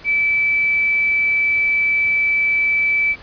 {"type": "tone with quantisation", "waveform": "sine", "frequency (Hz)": 2312, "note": "D7", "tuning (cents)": -28, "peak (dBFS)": -14, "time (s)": [0.04, 3.16], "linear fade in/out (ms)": 50, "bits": 7, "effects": ["pink hiss -41 dBFS RMS until 3.22 s", "resampled to 11025 Hz"]}